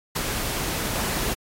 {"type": "noise with ADSR envelope", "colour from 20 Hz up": "pink", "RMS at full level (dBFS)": -23, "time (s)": [0.15, 1.35], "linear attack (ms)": 15, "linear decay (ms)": 18, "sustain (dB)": -4, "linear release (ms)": 24, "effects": ["AAC 48 kbps"]}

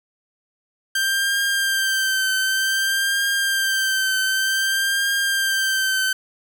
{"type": "tone with vibrato", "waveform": "sawtooth", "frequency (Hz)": 1572, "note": "G6", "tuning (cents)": 4, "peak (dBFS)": -15, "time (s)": [0.95, 6.13], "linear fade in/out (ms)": 5, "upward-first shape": "triangle", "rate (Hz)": 0.54, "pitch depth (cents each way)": 41, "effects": []}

